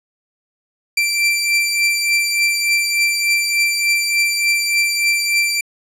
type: beating tone pair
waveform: sawtooth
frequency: 2349 / 2352.4 Hz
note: D7 / D7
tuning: 0 / +2 cents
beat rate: 3.4 Hz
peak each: -12 / -18 dBFS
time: 0.97-5.61 s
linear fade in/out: 5 ms
effects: low-pass 12000 Hz 12 dB/octave